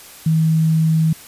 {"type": "tone", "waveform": "sine", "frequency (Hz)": 159.8, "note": "D#3", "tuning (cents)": 47, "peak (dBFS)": -12, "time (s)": [0.26, 1.13], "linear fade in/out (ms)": 5, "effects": ["white hiss -40 dBFS RMS until 1.27 s", "resampled to 32000 Hz"]}